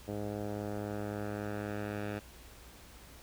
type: tone with low-pass filter sweep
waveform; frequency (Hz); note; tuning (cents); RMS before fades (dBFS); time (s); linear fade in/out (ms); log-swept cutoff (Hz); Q
10% pulse; 103.83; G#2; 0; -38; 0.07-2.2; 20; 650 to 2500; 1.1
effects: added 60 Hz sine -55 dBFS peak until 3.22 s + pink hiss -55 dBFS RMS until 3.22 s